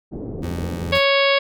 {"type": "low-pass noise", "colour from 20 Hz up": "white", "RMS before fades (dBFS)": -30, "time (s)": [0.11, 0.93], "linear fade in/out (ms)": 20, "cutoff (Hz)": 430, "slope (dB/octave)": 24}
{"type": "tone", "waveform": "25% pulse", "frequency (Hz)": 85.7, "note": "F2", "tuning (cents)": -32, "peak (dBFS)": -22, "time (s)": [0.42, 0.99], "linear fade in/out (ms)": 20}
{"type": "harmonic tone", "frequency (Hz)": 554.4, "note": "C#5", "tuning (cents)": 0, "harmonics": [1, 2, 3, 4, 5, 6, 7, 8, 9], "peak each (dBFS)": [-17, -23, -26, -21, -25, -24, -29, -31, -31], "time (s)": [0.92, 1.39], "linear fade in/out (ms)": 10}
{"type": "noise with exponential decay", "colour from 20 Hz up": "pink", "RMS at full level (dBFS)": -33, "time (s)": [0.95, 1.18], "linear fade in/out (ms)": 2, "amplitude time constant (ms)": 48}
{"effects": []}